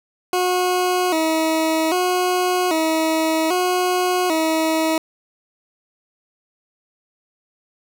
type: tone with vibrato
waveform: 20% pulse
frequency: 340.7 Hz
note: F4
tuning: 43 cents flat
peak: -12 dBFS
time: 0.33-4.98 s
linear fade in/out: 2 ms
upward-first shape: square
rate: 0.63 Hz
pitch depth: 110 cents each way
effects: none